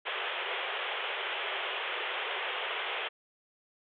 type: band-pass noise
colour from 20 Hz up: white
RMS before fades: -35 dBFS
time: 0.05-3.09 s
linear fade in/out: 20 ms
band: 370 to 3400 Hz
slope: 96 dB/octave
effects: none